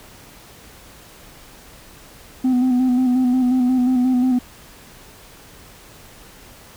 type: tone with vibrato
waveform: sine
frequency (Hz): 252.6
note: B3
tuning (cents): +39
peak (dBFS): -11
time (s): 2.44-4.39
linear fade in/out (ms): 10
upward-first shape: square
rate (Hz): 5.6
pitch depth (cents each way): 33
effects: tanh soft clip ceiling -13 dBFS + pink hiss -44 dBFS RMS until 6.76 s